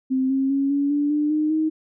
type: tone with pitch steps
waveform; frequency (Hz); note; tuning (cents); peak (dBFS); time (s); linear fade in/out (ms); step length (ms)
sine; 261.6 / 268.5 / 275.6 / 282.8 / 290.3 / 297.9 / 305.8 / 313.8; C4 / C4 / C#4 / C#4 / D4 / D4 / D#4 / D#4; 0 / +45 / -10 / +35 / -20 / +25 / -30 / +15; -18; 0.1-1.7; 20; 200
effects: none